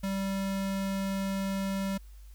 square tone, 194.5 Hz, G3, 13 cents flat, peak -30 dBFS, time 0.03-1.98 s, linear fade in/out 10 ms, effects added 50 Hz sine -46 dBFS peak until 2.34 s + white hiss -64 dBFS RMS until 2.34 s

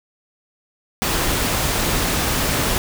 pink noise, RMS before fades -20 dBFS, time 1.02-2.78 s, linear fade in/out 0 ms, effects none

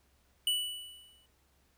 square tone with exponential decay, 2960 Hz, F#7, in tune, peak -26 dBFS, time 0.47-1.26 s, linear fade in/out 2 ms, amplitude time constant 170 ms, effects added 67 Hz sine -70 dBFS peak until 1.77 s + pink hiss -71 dBFS RMS until 1.77 s

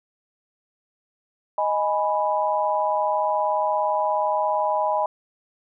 sine chord, G# minor, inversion second, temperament equal, 622.3 / 830.6 / 987.8 Hz, D#5 / G#5 / B5, 0 / 0 / 0 cents, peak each -24 dBFS, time 1.58-5.06 s, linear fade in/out 2 ms, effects none

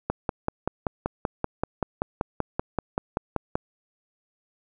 click train, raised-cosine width 1 ms, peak -10 dBFS, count 19, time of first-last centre 0.1-3.555 s, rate 5.21 Hz, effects none

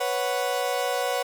35% pulse chord, B suspended second, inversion none, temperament equal, 493.9 / 554.4 / 740 Hz, B4 / C#5 / F#5, 0 / 0 / 0 cents, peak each -27 dBFS, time 0-1.23 s, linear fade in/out 10 ms, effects none

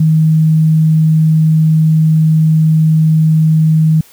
sine tone, 157.9 Hz, D#3, 26 cents sharp, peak -6 dBFS, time 0-4.01 s, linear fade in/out 5 ms, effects white hiss -43 dBFS RMS until 4.12 s

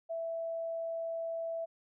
sine tone, 661 Hz, E5, 5 cents sharp, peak -34 dBFS, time 0.09-1.66 s, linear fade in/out 20 ms, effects none

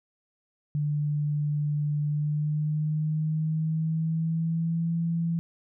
sine tone with pitch glide, 148 to 167.09 Hz, D3 to E3, +14 to +24 cents, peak -24 dBFS, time 0.75-5.39 s, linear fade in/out 0 ms, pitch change +210 cents, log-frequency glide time 2.05-4.93 s, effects none

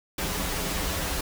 pink noise with comb filter, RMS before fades -29 dBFS, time 0.18-1.21 s, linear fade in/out 5 ms, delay 8.5 ms, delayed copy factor -0.9, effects none

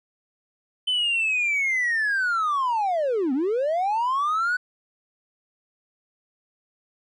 triangle linear two-way sweep, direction down then up, 3059 to 246.9 to 1504 Hz, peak -18 dBFS, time 0.87-4.57 s, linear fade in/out 10 ms, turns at 3.33 s, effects tanh soft clip ceiling -16 dBFS + resampled to 24000 Hz

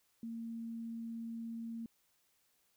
sine tone, 229.2 Hz, A#3, 29 cents flat, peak -40 dBFS, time 0.23-1.86 s, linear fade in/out 2 ms, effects white hiss -75 dBFS RMS until 2.76 s

